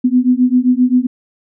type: beating tone pair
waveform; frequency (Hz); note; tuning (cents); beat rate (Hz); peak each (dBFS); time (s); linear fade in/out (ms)
sine; 246.9 / 254.5; B3 / C4; 0 / -48; 7.6; -12; 0.04-1.07; 10
effects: none

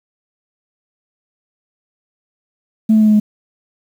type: tone with pitch steps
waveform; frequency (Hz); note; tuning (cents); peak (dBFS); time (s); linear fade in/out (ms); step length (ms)
sine; 219.4 / 217.3 / 215.1 / 213 / 210.9; A3 / A3 / A3 / G#3 / G#3; -5 / -21 / -39 / +44 / +27; -6; 2.89-3.2; 10; 62
effects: tanh soft clip ceiling -4 dBFS + 7-bit

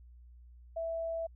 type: tone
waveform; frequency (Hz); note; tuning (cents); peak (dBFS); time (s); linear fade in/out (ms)
sine; 659.3; E5; 0; -33; 0.76-1.27; 10
effects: added 60 Hz sine -52 dBFS peak until 1.35 s

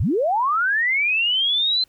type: linear sweep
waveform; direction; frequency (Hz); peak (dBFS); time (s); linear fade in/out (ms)
sine; up; 59.8 to 4118; -17; 0-1.84; 5
effects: pink hiss -61 dBFS RMS until 1.88 s

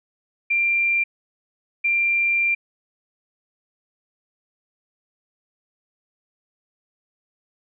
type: tone bursts at uneven times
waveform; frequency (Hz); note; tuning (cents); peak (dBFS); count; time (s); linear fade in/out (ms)
sine; 2375; D7; +19; -17; 2; 0.5-1.04 / 1.84-2.55; 10
effects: none

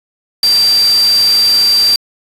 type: tone in noise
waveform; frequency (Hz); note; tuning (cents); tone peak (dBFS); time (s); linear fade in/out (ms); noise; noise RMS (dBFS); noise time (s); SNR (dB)
sine; 4700; D8; +1; -7; 0.43-1.96; 2; white; -21; 0.43-1.96; +11
effects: resampled to 32000 Hz

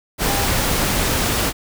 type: tone in noise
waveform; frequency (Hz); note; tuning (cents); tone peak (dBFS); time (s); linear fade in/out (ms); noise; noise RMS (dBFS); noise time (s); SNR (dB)
sine; 800; G5; +35; -25; 0.25-0.49; 50; pink; -19; 0.18-1.53; -9
effects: none

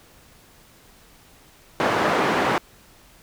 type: band-pass noise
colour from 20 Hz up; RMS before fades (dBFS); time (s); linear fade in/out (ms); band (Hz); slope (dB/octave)
white; -21; 1.8-2.58; 0; 160 to 1200; 12
effects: pink hiss -52 dBFS RMS until 3.22 s

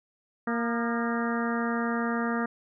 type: harmonic tone with a mistuned harmonic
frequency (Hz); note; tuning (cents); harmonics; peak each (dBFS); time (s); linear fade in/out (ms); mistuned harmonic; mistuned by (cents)
233.1; A#3; 0; 1 / 2 / 3 / 4 / 5 / 6 / 7 / 8; -28 / -34 / -36 / -39 / -35 / -37 / -38 / -39; 0.47-2.46; 5; 5; +57
effects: none

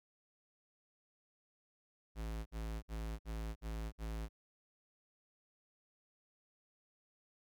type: tone bursts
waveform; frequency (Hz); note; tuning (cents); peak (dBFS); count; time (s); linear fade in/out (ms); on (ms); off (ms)
square; 54.8; A1; -6; -40; 6; 2.15-4.29; 50; 310; 56
effects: none

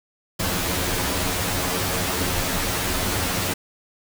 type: noise with comb filter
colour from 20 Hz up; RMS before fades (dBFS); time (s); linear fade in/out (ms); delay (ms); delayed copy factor
pink; -24; 0.39-3.54; 10; 11; +0.95
effects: none

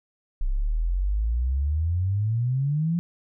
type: exponential sweep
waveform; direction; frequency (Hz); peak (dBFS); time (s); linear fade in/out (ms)
sine; up; 31.41 to 174.61; -21; 0.41-2.99; 0
effects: none

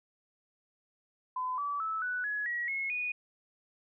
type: tone with pitch steps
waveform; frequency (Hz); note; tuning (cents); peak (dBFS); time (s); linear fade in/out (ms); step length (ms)
sine; 1014 / 1151.4 / 1307.4 / 1484.6 / 1685.8 / 1914.2 / 2174 / 2468; B5 / D6 / E6 / F#6 / G#6 / A#6 / C#7 / D#7; +45 / -35 / -15 / +5 / +25 / +45 / -34 / -15; -31; 1.36-3.12; 5; 220
effects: none

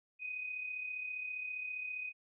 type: tone with amplitude modulation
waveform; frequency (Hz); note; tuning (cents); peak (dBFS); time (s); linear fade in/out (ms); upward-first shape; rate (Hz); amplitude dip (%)
sine; 2500; D#7; +8; -36; 0.19-2.13; 50; sine; 35; 50
effects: none

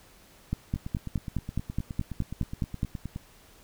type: two click trains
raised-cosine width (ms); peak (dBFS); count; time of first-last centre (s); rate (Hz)
5; -22 / -15; 24 / 12; 0.76-3.161 / 0.53-2.831; 9.58 / 4.78
effects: pink hiss -56 dBFS RMS until 3.63 s

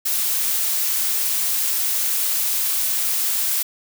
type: noise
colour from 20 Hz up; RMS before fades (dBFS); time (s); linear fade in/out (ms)
blue; -21; 0.05-3.63; 10
effects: none

